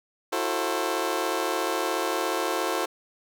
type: chord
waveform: 20% pulse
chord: F# half-diminished seventh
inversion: third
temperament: just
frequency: 333 / 370 / 444 / 532.8 Hz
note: E4 / F#4 / A4 / C5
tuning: +18 / 0 / +16 / +31 cents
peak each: -26 dBFS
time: 0.32-2.86 s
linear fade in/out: 10 ms
effects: none